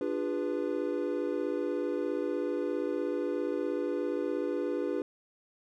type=chord; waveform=triangle; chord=D diminished seventh; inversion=none; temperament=equal with one note detuned; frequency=293.7 / 349.2 / 406.1 / 493.9 Hz; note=D4 / F4 / Ab4 / Cb5; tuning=0 / 0 / -39 / 0 cents; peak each=-33 dBFS; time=0.01-5.02 s; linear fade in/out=2 ms; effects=none